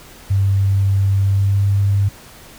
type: tone with pitch glide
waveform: sine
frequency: 98 to 99.66 Hz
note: G2 to G2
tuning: 0 to +29 cents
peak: -12 dBFS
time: 0.3-2.09 s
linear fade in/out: 10 ms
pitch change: +29 cents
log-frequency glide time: 1.25-1.68 s
effects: pink hiss -41 dBFS RMS until 2.58 s